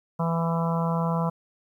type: harmonic tone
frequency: 166.4 Hz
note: E3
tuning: 17 cents sharp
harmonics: 1 / 3 / 4 / 5 / 6 / 7 / 8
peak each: -24 / -33 / -33 / -36 / -31 / -37 / -38 dBFS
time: 0.19-1.3 s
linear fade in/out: 10 ms
effects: 10-bit